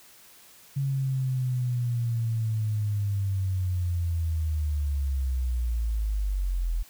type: linear sweep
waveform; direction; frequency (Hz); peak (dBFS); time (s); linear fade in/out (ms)
sine; down; 138.59 to 40.13; -24; 0.76-6.83; 10
effects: white hiss -53 dBFS RMS until 6.89 s